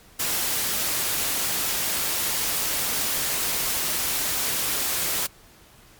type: noise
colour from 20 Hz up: white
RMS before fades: -25 dBFS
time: 0.19-5.27 s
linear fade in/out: 10 ms
effects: pink hiss -52 dBFS RMS until 5.99 s + MP3 96 kbps